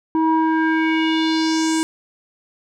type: tone with low-pass filter sweep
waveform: square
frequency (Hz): 320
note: D#4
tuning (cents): +49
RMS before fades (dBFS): -18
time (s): 0.15-1.83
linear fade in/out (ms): 0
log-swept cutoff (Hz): 770 to 8700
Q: 3.1
effects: none